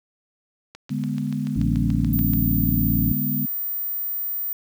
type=click train; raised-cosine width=0.2 ms; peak=-22 dBFS; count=12; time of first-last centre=0.75-2.335 s; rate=6.94 Hz
type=chord; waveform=sine; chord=G# diminished; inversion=second; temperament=equal; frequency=146.83 / 207.7 / 246.9 Hz; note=D3 / G#3 / B3; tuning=0 / 0 / 0 cents; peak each=-27 dBFS; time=0.9-3.46 s; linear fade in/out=10 ms
type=harmonic tone; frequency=56.6 Hz; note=A1; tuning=50 cents sharp; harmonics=1 / 2 / 3 / 4 / 5; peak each=-25 / -25 / -25 / -30 / -28 dBFS; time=1.56-3.13 s; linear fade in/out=5 ms
type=tone; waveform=sine; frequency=14740 Hz; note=A#9; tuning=21 cents flat; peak=-24 dBFS; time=2.13-4.53 s; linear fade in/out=2 ms
effects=8-bit